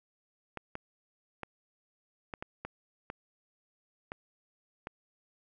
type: clicks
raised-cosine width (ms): 0.5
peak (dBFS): -23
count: 9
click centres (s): 0.573 / 0.754 / 1.433 / 2.338 / 2.425 / 2.65 / 3.101 / 4.119 / 4.871
effects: none